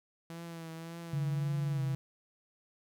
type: tone with vibrato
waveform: sawtooth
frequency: 165.6 Hz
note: E3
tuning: 8 cents sharp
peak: -38 dBFS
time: 0.3-1.95 s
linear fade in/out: 0 ms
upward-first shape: triangle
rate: 1.8 Hz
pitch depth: 41 cents each way
type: tone with pitch glide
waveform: sine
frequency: 143.5 to 134.67 Hz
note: D3 to C#3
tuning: -40 to -50 cents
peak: -30 dBFS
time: 1.13-1.95 s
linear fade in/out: 5 ms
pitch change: -110 cents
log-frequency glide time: 1.74-1.8 s
effects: none